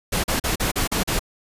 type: noise bursts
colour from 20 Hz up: pink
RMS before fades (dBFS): -22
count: 7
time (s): 0.12-1.194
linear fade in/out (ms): 10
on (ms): 120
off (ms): 39
effects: resampled to 32000 Hz